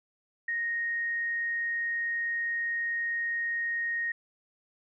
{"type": "tone", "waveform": "sine", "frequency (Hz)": 1864.7, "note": "A#6", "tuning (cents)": 0, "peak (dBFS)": -28, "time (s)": [0.48, 4.12], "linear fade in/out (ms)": 5, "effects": []}